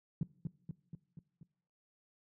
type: tone with echo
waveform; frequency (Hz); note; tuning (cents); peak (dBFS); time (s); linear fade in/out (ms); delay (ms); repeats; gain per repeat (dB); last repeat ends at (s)
sine; 159.9; D#3; +48; -29; 0.21-0.23; 2; 240; 5; -4; 1.43
effects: noise-tail reverb RT60 0.7 s tail -21 dB re dry + high-pass 80 Hz 12 dB/octave